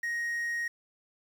triangle tone with quantisation, 1876 Hz, A#6, 11 cents sharp, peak -28 dBFS, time 0.03-0.68 s, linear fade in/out 5 ms, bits 9, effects none

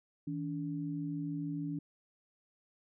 sine tone pair together, 160 / 286.7 Hz, D#3 / D4, +49 / -42 cents, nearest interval minor seventh, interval 1009 cents, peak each -38 / -37 dBFS, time 0.27-1.79 s, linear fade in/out 5 ms, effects none

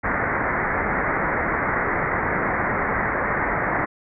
white low-pass noise, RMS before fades -23 dBFS, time 0.03-3.86 s, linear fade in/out 20 ms, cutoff 2100 Hz, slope 96 dB/octave, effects none

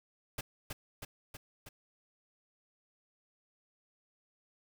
pink noise with echo, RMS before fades -38 dBFS, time 0.38-0.41 s, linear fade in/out 5 ms, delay 320 ms, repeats 4, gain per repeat -3 dB, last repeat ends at 1.69 s, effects none

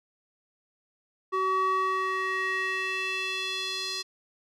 square tone with band-pass filter sweep, 378.3 Hz, F#4, 38 cents sharp, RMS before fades -29 dBFS, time 1.32-4.03 s, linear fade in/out 20 ms, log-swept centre 940 to 4500 Hz, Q 2.8, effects none

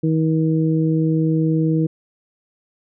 harmonic tone, 159.3 Hz, D#3, 41 cents sharp, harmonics 1 / 2 / 3, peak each -17 / -19 / -26 dBFS, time 0.03-1.87 s, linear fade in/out 10 ms, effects none

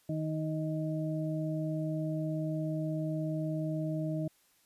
harmonic tone, 156.6 Hz, D#3, 11 cents sharp, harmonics 1 / 2 / 4, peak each -33 / -36 / -39 dBFS, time 0.09-4.28 s, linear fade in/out 5 ms, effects white hiss -68 dBFS RMS until 4.65 s + resampled to 32000 Hz

